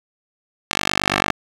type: tone with band-pass filter sweep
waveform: 10% pulse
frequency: 49 Hz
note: G1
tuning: in tune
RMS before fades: -21 dBFS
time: 0.71-1.32 s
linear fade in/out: 0 ms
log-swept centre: 3500 to 1700 Hz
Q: 0.76
effects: 7-bit